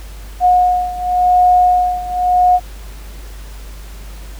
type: beating tone pair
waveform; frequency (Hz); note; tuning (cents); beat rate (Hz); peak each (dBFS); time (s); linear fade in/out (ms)
sine; 723 / 723.91; F#5 / F#5; -40 / -38; 0.91; -11 / -14; 0.4-2.6; 50
effects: added 50 Hz sine -29 dBFS peak until 4.39 s + pink hiss -40 dBFS RMS until 4.39 s